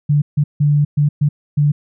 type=tone bursts at uneven times; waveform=sine; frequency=146.5 Hz; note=D3; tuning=4 cents flat; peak=-10 dBFS; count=6; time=0.09-0.22 / 0.37-0.44 / 0.6-0.85 / 0.97-1.09 / 1.21-1.29 / 1.57-1.72 s; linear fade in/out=10 ms; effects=none